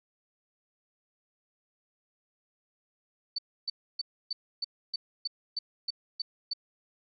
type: tone bursts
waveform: sine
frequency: 4525 Hz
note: C#8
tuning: 35 cents sharp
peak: -29 dBFS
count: 11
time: 3.36-6.535 s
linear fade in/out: 5 ms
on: 25 ms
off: 290 ms
effects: none